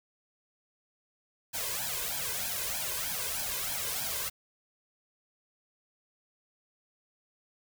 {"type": "noise with flanger", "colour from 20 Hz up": "white", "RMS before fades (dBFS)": -34, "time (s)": [1.53, 4.3], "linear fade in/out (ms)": 20, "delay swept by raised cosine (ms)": [1.2, 1.99], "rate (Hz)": 3.2, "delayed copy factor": 0.95, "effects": []}